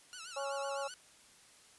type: tone with vibrato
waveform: 10% pulse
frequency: 1396.9 Hz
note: F6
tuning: in tune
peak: -37 dBFS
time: 0.13-0.94 s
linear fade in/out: 0 ms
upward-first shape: sine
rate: 7.9 Hz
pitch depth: 130 cents each way
type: harmonic tone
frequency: 277.2 Hz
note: C#4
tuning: in tune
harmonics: 2 / 3 / 4 / 5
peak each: -38 / -42 / -44 / -46 dBFS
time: 0.36-0.88 s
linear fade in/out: 10 ms
effects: white hiss -61 dBFS RMS until 1.78 s + resampled to 24000 Hz